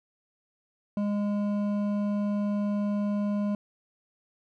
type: tone with hard clipping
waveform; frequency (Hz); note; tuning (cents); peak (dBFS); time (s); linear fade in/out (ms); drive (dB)
sine; 205.2; G#3; -21; -27; 0.97-3.55; 2; 9
effects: none